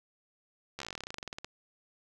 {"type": "slowing click train", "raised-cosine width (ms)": 0.2, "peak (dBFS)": -22, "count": 22, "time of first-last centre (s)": [0.79, 1.445], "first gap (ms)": 13, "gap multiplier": 1.08, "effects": []}